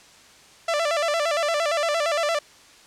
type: tone with vibrato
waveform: sawtooth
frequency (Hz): 628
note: D#5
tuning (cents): +16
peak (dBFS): -17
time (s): 0.68-2.39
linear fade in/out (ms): 5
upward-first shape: square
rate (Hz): 8.7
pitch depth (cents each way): 110
effects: white hiss -50 dBFS RMS until 2.86 s + low-pass 7000 Hz 12 dB/octave